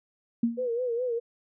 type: tone with exponential decay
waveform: sine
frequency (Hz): 233.1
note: A#3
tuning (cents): 0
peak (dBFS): -18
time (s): 0.43-0.68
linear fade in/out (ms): 5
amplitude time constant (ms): 54
type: tone with vibrato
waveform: sine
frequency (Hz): 483.8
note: B4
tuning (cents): -36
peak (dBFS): -26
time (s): 0.57-1.2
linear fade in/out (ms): 20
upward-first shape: sine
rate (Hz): 4.8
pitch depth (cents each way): 89
effects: none